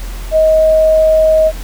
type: tone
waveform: sine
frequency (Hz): 631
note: D#5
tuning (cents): +24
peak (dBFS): -6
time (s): 0.31-1.52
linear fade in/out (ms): 50
effects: added 42 Hz sine -21 dBFS peak until 1.63 s + pink hiss -33 dBFS RMS until 1.63 s